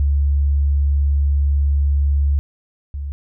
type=tone pair in turn; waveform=sine; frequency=70.9 / 70.9 Hz; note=C#2 / C#2; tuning=+40 / +40 cents; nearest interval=unison; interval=0 cents; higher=neither; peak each=-13 / -23 dBFS; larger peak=first; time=0-2.39 / 2.94-3.12 s; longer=first; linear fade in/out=0 ms; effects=none

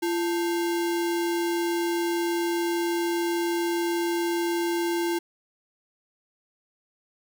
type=tone with sample-and-hold; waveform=sine; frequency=341.6 Hz; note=F4; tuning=38 cents flat; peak=-23 dBFS; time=0.02-5.19 s; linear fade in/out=10 ms; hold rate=1225 Hz; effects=none

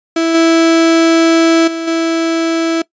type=tone with level steps; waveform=35% pulse; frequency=329.1 Hz; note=E4; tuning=3 cents flat; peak=-9 / -5 / -16 / -10 dBFS; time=0.16-2.82 s; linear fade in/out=5 ms; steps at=0.34 / 1.67 / 1.87 s; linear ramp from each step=10 ms; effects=noise-tail reverb RT60 0.1 s tail -21 dB re dry + resampled to 16000 Hz

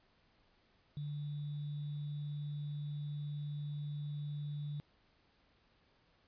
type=tone with sample-and-hold; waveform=sine; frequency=146.83 Hz; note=D3; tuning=in tune; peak=-38 dBFS; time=0.97-4.8 s; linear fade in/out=0 ms; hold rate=3675 Hz; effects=pink hiss -71 dBFS RMS until 6.27 s + resampled to 11025 Hz

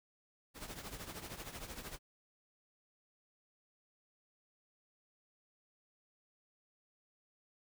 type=noise with tremolo; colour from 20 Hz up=pink; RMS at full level=-44 dBFS; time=0.54-1.99 s; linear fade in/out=50 ms; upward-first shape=triangle; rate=13 Hz; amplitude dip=75%; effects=none

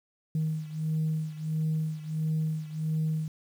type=beating tone pair; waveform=sine; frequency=156.5 / 158 Hz; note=D#3 / D#3; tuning=+10 / +27 cents; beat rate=1.5 Hz; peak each=-28 / -31 dBFS; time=0.35-3.28 s; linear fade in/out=2 ms; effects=tanh soft clip ceiling -22 dBFS + 9-bit

